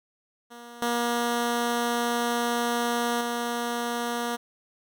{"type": "tone with level steps", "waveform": "10% pulse", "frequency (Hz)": 237.8, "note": "A#3", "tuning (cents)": 35, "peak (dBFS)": [-34, -16, -19], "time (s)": [0.5, 4.37], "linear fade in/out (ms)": 20, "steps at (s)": [0.82, 3.21], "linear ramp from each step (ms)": 2, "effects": []}